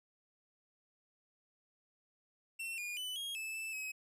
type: tone with pitch steps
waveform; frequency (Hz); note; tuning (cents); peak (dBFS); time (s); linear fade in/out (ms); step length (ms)
45% pulse; 2703 / 2433 / 2998 / 3267 / 2620 / 2638 / 2549; E7 / D#7 / F#7 / G#7 / E7 / E7 / D#7; +43 / -39 / +22 / -29 / -11 / +1 / +41; -39; 2.59-3.92; 10; 190
effects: resampled to 32000 Hz